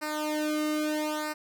sawtooth tone with flanger, 304.3 Hz, D#4, 38 cents flat, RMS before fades -30 dBFS, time 0.01-1.34 s, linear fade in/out 20 ms, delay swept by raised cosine 0.3 to 1.2 ms, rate 0.76 Hz, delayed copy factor -1, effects none

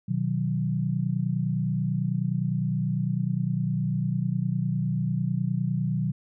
sine chord, B major, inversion none, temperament equal with one note detuned, 125.19 / 155.56 / 185 Hz, B2 / D#3 / F#3, +24 / 0 / 0 cents, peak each -28 dBFS, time 0.08-6.12 s, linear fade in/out 10 ms, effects none

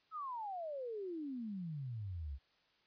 sine exponential sweep, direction down, 1318.5 to 64.2 Hz, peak -40 dBFS, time 0.11-2.39 s, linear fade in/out 50 ms, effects white hiss -73 dBFS RMS until 2.86 s + resampled to 11025 Hz

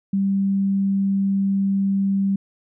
sine tone, 196 Hz, G3, in tune, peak -17 dBFS, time 0.13-2.36 s, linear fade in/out 5 ms, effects none

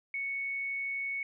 sine tone, 2217 Hz, C#7, in tune, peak -32 dBFS, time 0.14-1.23 s, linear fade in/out 2 ms, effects none

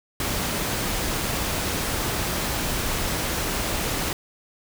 pink noise, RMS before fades -26 dBFS, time 0.2-4.13 s, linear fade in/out 2 ms, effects none

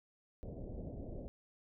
pink low-pass noise, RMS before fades -45 dBFS, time 0.43-1.28 s, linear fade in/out 0 ms, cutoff 640 Hz, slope 48 dB/octave, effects none

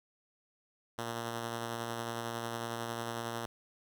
5% pulse tone with tremolo, 116.54 Hz, A#2, in tune, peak -24 dBFS, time 0.98-3.46 s, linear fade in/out 5 ms, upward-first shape sine, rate 11 Hz, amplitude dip 25%, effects none

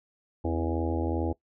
harmonic tone with a mistuned harmonic, 82.41 Hz, E2, in tune, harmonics 1 / 3 / 4 / 5 / 6 / 7 / 8 / 9 / 10, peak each -30 / -34 / -31 / -39 / -36 / -40 / -41 / -43 / -39 dBFS, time 0.44-1.33 s, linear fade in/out 10 ms, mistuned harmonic 3, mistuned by +63 cents, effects noise-tail reverb RT60 0.1 s tail -19 dB re dry

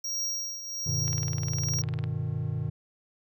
square tone with tremolo, 5640 Hz, F8, 16 cents sharp, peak -28 dBFS, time 0.04-1.82 s, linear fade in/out 5 ms, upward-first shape triangle, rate 1.3 Hz, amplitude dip 70%
triangle chord, G augmented, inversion none, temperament just, 98 / 122.5 / 153.12 Hz, G2 / B2 / D#3, 0 / -14 / -27 cents, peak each -32 / -30 / -30 dBFS, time 0.86-2.7 s, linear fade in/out 10 ms
click train, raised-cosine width 0.3 ms, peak -24 dBFS, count 20, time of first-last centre 1.08-2.04 s, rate 19.8 Hz
effects none

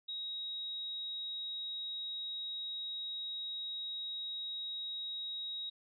sine tone, 3800 Hz, A#7, 33 cents sharp, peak -38 dBFS, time 0.08-5.7 s, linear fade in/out 10 ms, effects none

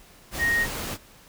sine tone in noise, 1867 Hz, A#6, 2 cents sharp, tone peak -20 dBFS, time 0.38-0.67 s, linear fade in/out 50 ms, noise pink, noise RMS -32 dBFS, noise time 0.31-0.98 s, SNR +9 dB, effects pink hiss -52 dBFS RMS until 1.28 s

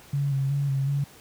sine tone with vibrato, 138.59 Hz, C#3, in tune, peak -22 dBFS, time 0.13-1.04 s, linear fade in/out 5 ms, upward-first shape square, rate 2.7 Hz, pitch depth 33 cents each way, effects pink hiss -50 dBFS RMS until 1.2 s + high-pass 60 Hz 12 dB/octave

